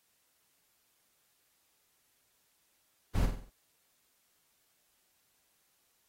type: noise with echo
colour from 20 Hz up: brown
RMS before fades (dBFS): -28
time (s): 3.14-3.27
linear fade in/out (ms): 20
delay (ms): 47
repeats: 5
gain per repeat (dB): -6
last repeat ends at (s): 3.505
effects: white hiss -73 dBFS RMS until 6.08 s + AAC 48 kbps